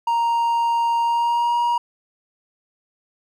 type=tone with pitch glide; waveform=triangle; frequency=933 to 951.5 Hz; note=A#5 to A#5; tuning=+1 to +35 cents; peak=-15 dBFS; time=0.07-1.78 s; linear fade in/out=5 ms; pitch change=+34 cents; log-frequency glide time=1.01-1.57 s; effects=none